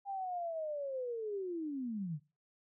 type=linear sweep; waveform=sine; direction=down; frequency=805 to 138.59 Hz; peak=-36 dBFS; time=0.05-2.2 s; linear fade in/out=50 ms; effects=noise-tail reverb RT60 0.3 s tail -19 dB re dry

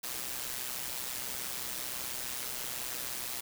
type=noise with amplitude modulation; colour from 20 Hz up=white; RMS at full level=-35 dBFS; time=0.03-3.41 s; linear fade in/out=10 ms; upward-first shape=sine; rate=126 Hz; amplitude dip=65%; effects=none

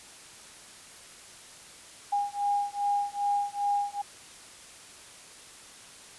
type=beating tone pair; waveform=sine; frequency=812 / 814.5 Hz; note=G#5 / G#5; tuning=-39 / -34 cents; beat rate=2.5 Hz; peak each=-29 dBFS; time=2.12-4.02 s; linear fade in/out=10 ms; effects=white hiss -49 dBFS RMS until 6.18 s + resampled to 24000 Hz

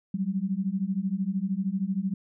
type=beating tone pair; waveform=sine; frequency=185 / 198 Hz; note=F#3 / G3; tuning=0 / +18 cents; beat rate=13 Hz; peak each=-29 / -28 dBFS; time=0.14-2.14 s; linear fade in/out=5 ms; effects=none

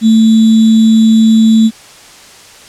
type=tone with sample-and-hold; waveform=sine; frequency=222.1 Hz; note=A3; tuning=16 cents sharp; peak=-3 dBFS; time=0.01-1.71 s; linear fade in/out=50 ms; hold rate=3675 Hz; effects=white hiss -36 dBFS RMS until 2.68 s + low-pass 8000 Hz 12 dB/octave

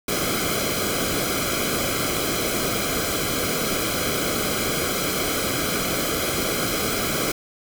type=noise with comb filter; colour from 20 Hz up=pink; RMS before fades=-24 dBFS; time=0.08-7.32 s; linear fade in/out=5 ms; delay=1.1 ms; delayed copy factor=-0.8; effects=none

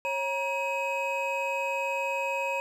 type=tone cluster; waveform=triangle; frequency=547 / 949 / 2537 Hz; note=C#5 / A#5 / D#7; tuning=-23 / +31 / +33 cents; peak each=-30 dBFS; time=0.05-2.6 s; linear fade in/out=0 ms; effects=none

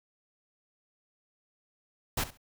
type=noise with echo; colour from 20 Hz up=pink; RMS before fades=-30 dBFS; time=2.17-2.24 s; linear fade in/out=5 ms; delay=67 ms; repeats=2; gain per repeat=-15 dB; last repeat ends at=2.374 s; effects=none

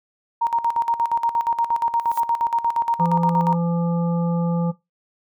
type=tone with tremolo; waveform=sine; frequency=932.3 Hz; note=A#5; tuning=in tune; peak=-16 dBFS; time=0.41-3.55 s; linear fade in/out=10 ms; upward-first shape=square; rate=8.5 Hz; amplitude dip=75%
type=noise with exponential growth; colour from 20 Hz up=violet; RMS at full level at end=-32 dBFS; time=1.96-2.2 s; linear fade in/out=2 ms; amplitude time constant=51 ms
type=harmonic tone; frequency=170.4 Hz; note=F3; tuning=42 cents flat; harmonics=1 / 3 / 5 / 7; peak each=-19 / -29 / -33 / -36 dBFS; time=2.99-4.72 s; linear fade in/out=20 ms
effects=noise-tail reverb RT60 0.2 s tail -19 dB re dry

